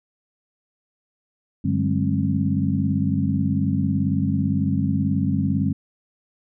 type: tone cluster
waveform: sine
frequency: 96.2 / 146.9 / 190.9 / 209 / 268.3 Hz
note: G2 / D3 / G3 / G#3 / C4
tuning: -32 / +1 / -46 / +11 / +44 cents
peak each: -25 dBFS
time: 1.64-5.73 s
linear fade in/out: 10 ms
effects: none